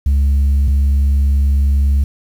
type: tone pair in turn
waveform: sine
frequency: 69.7 / 69.7 Hz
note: C#2 / C#2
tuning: +10 / +10 cents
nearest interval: unison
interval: 0 cents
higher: neither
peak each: -7 dBFS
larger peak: neither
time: 0.06-0.68 / 0.68-2.04 s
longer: second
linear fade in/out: 5 ms
effects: tanh soft clip ceiling -9 dBFS + 7-bit